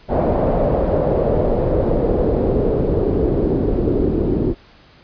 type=noise with low-pass filter sweep; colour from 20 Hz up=pink; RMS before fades=-17 dBFS; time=0.08-4.55 s; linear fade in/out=50 ms; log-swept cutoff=650 to 340 Hz; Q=2.9; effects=pink hiss -48 dBFS RMS until 5.03 s + resampled to 11025 Hz